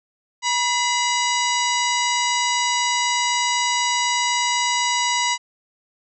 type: harmonic tone with a mistuned harmonic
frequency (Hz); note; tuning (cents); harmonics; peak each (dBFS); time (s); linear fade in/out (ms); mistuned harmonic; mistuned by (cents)
968; B5; -35; 1 / 2 / 3 / 4 / 5 / 6 / 7 / 8; -22 / -25 / -27 / -28 / -29 / -30 / -30 / -31; 0.42-5.38; 50; 2; +78
effects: none